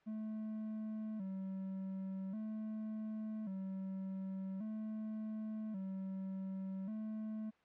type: tone with vibrato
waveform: triangle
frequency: 203.6 Hz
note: G#3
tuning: 34 cents flat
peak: -38 dBFS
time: 0.06-7.51 s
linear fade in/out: 20 ms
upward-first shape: square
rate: 0.44 Hz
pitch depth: 110 cents each way
effects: white hiss -71 dBFS RMS until 7.64 s + low-pass 2000 Hz 12 dB/octave